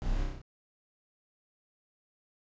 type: noise with echo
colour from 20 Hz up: brown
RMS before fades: -35 dBFS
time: 0.02-0.23 s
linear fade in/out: 0 ms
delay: 31 ms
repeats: 6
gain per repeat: -2 dB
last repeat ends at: 0.416 s
effects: resampled to 16000 Hz

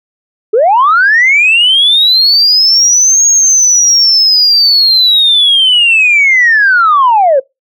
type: linear two-way sweep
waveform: sine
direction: up then down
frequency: 400 to 6610 to 510 Hz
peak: -3 dBFS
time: 0.53-7.4 s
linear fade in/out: 10 ms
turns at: 3.26 s
effects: noise-tail reverb RT60 0.2 s tail -25 dB re dry + tanh soft clip ceiling 0 dBFS

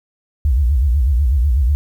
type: tone with vibrato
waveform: sine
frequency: 65.8 Hz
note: C2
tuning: 10 cents sharp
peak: -11 dBFS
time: 0.45-1.75 s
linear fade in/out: 0 ms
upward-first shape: sine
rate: 8.1 Hz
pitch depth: 240 cents each way
effects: 8-bit

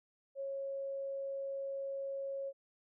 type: tone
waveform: sine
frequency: 548 Hz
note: C#5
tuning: 20 cents flat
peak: -37 dBFS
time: 0.35-2.53 s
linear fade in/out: 50 ms
effects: none

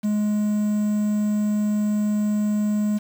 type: tone with quantisation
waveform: triangle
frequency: 209.8 Hz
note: G#3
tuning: 18 cents sharp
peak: -17 dBFS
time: 0.03-2.99 s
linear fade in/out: 20 ms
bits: 7
effects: none

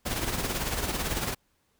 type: noise with tremolo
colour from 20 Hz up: pink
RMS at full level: -28 dBFS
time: 0.05-1.35 s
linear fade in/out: 20 ms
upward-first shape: sine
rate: 18 Hz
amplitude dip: 55%
effects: pink hiss -71 dBFS RMS until 1.79 s

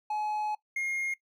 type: tone pair in turn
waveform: triangle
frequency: 848 / 2137 Hz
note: G#5 / C7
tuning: +36 / +36 cents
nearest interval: octave + major third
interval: 1600 cents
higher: second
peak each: -27 dBFS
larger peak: neither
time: 0.1-0.55 / 0.76-1.14 s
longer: first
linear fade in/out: 5 ms
effects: noise-tail reverb RT60 0.1 s tail -20 dB re dry

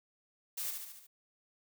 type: noise with echo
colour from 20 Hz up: blue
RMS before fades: -38 dBFS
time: 0.57-0.71 s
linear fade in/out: 10 ms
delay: 72 ms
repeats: 5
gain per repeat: -4 dB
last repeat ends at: 1.07 s
effects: none

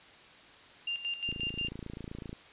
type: tone with tremolo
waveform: sine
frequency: 2794 Hz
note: F7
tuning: in tune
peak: -31 dBFS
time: 0.87-1.69 s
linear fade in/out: 5 ms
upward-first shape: square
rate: 5.6 Hz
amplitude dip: 70%
type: click train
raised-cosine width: 3 ms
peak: -28 dBFS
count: 30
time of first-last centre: 1.29-2.329 s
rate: 27.9 Hz
effects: white hiss -54 dBFS RMS until 2.52 s + resampled to 8000 Hz

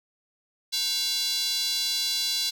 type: tone with high-pass filter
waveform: square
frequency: 310.1 Hz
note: D#4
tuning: 6 cents flat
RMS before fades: -27 dBFS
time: 0.72-2.51 s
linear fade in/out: 20 ms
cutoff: 4100 Hz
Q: 4.1
effects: none

